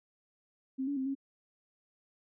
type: tone with pitch steps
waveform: sine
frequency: 264.5 / 284 / 263.5 / 273.4 Hz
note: C4 / C#4 / C4 / C#4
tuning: +19 / +42 / +12 / -24 cents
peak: -31 dBFS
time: 0.78-1.152 s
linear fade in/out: 20 ms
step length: 93 ms
effects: none